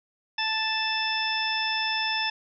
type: harmonic tone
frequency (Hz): 880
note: A5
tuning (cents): 0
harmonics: 1 / 2 / 3 / 4 / 6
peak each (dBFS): -31 / -31 / -31 / -31 / -31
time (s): 0.38-2.3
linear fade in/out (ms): 5
effects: none